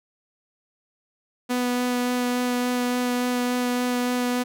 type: tone with vibrato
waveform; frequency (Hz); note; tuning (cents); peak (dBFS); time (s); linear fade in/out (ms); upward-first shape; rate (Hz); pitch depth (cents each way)
sawtooth; 246.9; B3; 0; -18; 1.49-4.44; 20; sine; 3.5; 9
effects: none